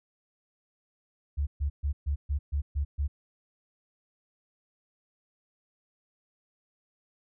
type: tone bursts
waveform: sine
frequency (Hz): 71.7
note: D2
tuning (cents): -41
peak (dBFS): -25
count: 8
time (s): 1.37-3.08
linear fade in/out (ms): 20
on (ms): 100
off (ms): 130
effects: none